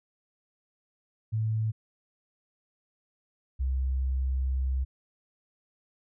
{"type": "tone pair in turn", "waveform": "sine", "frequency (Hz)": [110, 65.41], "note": ["A2", "C2"], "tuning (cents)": [0, 0], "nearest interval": "major sixth", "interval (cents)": 900, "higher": "first", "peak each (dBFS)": -25, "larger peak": "neither", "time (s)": [[1.32, 1.72], [3.59, 4.85]], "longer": "second", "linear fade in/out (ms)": 20, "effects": []}